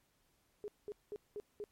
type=tone bursts; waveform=sine; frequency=415.3 Hz; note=G#4; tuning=in tune; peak=-40 dBFS; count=5; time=0.64-1.64 s; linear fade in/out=0 ms; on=40 ms; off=200 ms; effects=pink hiss -75 dBFS RMS until 1.71 s + MP3 64 kbps